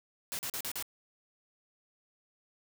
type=noise bursts; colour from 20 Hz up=white; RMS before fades=-37 dBFS; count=5; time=0.32-0.825 s; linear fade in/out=0 ms; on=69 ms; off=40 ms; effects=none